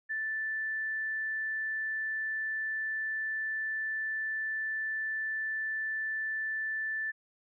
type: tone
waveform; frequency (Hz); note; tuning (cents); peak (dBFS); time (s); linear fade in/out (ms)
sine; 1760; A6; 0; -31; 0.09-7.12; 20
effects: none